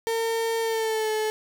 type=tone with pitch glide; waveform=35% pulse; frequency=454.9 to 432.6 Hz; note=A#4 to A4; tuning=-42 to -29 cents; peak=-22 dBFS; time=0.07-1.3 s; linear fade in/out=0 ms; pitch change=-87 cents; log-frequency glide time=0.6-1.11 s; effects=none